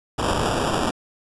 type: noise with sample-and-hold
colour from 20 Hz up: violet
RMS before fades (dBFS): -22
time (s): 0.18-0.91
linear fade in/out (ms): 10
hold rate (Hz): 2100
effects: resampled to 24000 Hz